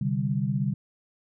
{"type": "chord", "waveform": "sine", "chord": "C suspended second", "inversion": "none", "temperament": "just", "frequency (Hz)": [130.81, 147.16, 196.22], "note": ["C3", "D3", "G3"], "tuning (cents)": [0, 4, 2], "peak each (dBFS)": -28, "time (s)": [0.01, 0.74], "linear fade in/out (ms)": 5, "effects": []}